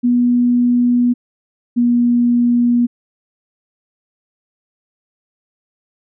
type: tone pair in turn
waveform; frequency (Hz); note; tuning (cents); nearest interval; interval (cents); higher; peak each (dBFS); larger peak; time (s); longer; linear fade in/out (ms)
sine; 243.5 / 240.4; B3 / B3; -24 / -46; unison; 22; first; -10; neither; 0.03-1.14 / 1.76-2.87; neither; 20
effects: none